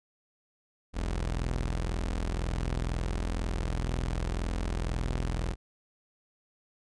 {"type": "tone pair together", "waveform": "sawtooth", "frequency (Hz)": [42.01, 62.6], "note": ["E1", "B1"], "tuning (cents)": [34, 24], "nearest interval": "perfect fifth", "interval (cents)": 690, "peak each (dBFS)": [-26, -32], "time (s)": [0.93, 5.56], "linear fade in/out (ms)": 50, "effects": ["resampled to 22050 Hz"]}